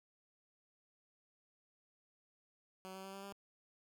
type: tone with pitch steps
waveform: 10% pulse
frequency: 188.3 / 190.82 / 193.37 / 195.96 / 198.58 Hz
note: F#3 / G3 / G3 / G3 / G3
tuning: +31 / -46 / -23 / 0 / +23 cents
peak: -39 dBFS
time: 2.85-3.325 s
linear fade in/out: 0 ms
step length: 95 ms
effects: none